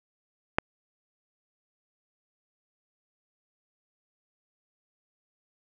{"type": "click", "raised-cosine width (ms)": 0.5, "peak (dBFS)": -6, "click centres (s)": 0.585, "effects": []}